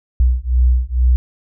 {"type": "beating tone pair", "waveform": "sine", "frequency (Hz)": [61, 63.2], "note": ["B1", "B1"], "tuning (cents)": [-21, 41], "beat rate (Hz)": 2.2, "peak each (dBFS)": -14, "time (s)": [0.2, 1.16], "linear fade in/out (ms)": 0, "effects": []}